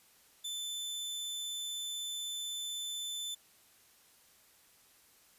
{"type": "tone", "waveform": "sawtooth", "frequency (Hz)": 3524, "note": "A7", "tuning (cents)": 2, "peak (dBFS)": -34, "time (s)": [0.44, 3.35], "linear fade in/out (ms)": 10, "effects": ["white hiss -64 dBFS RMS until 5.38 s", "resampled to 32000 Hz"]}